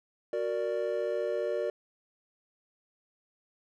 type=chord; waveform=triangle; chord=Gb augmented; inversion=none; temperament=equal with one note detuned; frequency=370 / 464.6 / 587.3 Hz; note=Gb4 / Bb4 / D5; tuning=0 / -6 / 0 cents; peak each=-33 / -31 / -30 dBFS; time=0.33-1.7 s; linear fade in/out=2 ms; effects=none